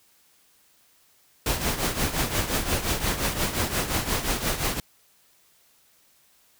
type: noise with tremolo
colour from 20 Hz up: pink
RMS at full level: -23 dBFS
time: 1.46-4.8 s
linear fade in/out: 2 ms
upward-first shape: triangle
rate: 5.7 Hz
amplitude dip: 75%
effects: white hiss -61 dBFS RMS until 6.59 s